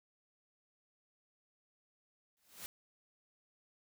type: noise with exponential growth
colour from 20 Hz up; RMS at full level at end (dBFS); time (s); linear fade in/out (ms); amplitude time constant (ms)
white; -43; 2.37-2.66; 0; 62
effects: none